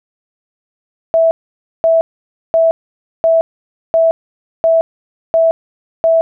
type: tone bursts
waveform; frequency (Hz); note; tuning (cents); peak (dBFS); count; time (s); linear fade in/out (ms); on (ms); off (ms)
sine; 656; E5; -9; -7; 8; 1.14-6.21; 0; 170; 530
effects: none